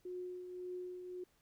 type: tone with tremolo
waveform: sine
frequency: 362.1 Hz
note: F#4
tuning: 37 cents flat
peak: -40 dBFS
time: 0.05-1.24 s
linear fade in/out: 5 ms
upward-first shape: triangle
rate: 1.8 Hz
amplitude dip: 50%
effects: pink hiss -74 dBFS RMS until 1.41 s